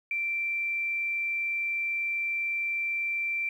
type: tone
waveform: sine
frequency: 2349 Hz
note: D7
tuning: in tune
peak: -27 dBFS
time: 0.11-3.49 s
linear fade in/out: 2 ms
effects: 10-bit